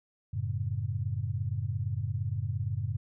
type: chord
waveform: sine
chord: F# minor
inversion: none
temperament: equal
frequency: 92.5 / 110 / 138.59 Hz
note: F#2 / A2 / C#3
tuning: 0 / 0 / 0 cents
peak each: -34 / -32 / -36 dBFS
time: 0.33-2.97 s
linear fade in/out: 10 ms
effects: none